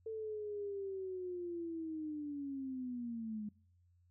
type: linear sweep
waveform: sine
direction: down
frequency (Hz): 446.3 to 207.7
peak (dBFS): -39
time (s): 0.06-3.49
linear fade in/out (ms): 5
effects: noise-tail reverb RT60 0.5 s tail -23 dB re dry + added 88 Hz sine -67 dBFS peak until 4.1 s